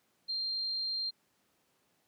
sine tone, 4183 Hz, C8, 1 cent flat, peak -32 dBFS, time 0.28-1.11 s, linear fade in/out 20 ms, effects pink hiss -73 dBFS RMS until 2.07 s + high-pass 150 Hz 12 dB/octave

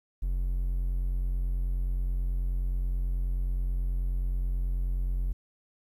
triangle tone, 44.68 Hz, F1, 40 cents sharp, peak -24 dBFS, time 0.22-5.33 s, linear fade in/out 10 ms, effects 11-bit

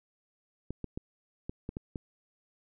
clicks, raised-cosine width 3 ms, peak -23 dBFS, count 7, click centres 0.706 / 0.843 / 0.975 / 1.495 / 1.691 / 1.769 / 1.958 s, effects none

